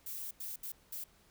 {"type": "noise bursts at uneven times", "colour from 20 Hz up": "violet", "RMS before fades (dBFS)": -42, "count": 4, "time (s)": [[0.06, 0.31], [0.4, 0.56], [0.63, 0.72], [0.92, 1.04]], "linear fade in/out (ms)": 5, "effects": ["pink hiss -66 dBFS RMS until 1.3 s"]}